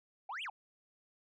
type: exponential two-way sweep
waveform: sine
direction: up then down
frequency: 718 to 3379 to 718 Hz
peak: -37 dBFS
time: 0.29-0.5 s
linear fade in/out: 5 ms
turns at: 0.43 s
effects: tanh soft clip ceiling -37 dBFS